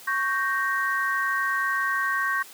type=chord; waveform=sine; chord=G diminished; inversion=second; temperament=equal with one note detuned; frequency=1108.7 / 1560.8 / 1864.7 Hz; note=Db6 / G6 / Bb6; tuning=0 / -8 / 0 cents; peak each=-27 / -26 / -28 dBFS; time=0.07-2.43 s; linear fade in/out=10 ms; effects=white hiss -46 dBFS RMS until 2.53 s + high-pass 200 Hz 12 dB/octave